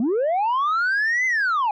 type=linear two-way sweep; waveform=sine; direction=up then down; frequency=210 to 2071 to 803 Hz; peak=-16 dBFS; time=0-1.71 s; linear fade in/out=2 ms; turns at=1.26 s; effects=tanh soft clip ceiling -17 dBFS